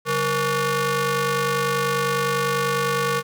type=ring-modulated tone; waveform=sawtooth; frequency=329.6 Hz; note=E4; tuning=in tune; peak=-13 dBFS; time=0.05-3.23 s; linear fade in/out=50 ms; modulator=799 Hz; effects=none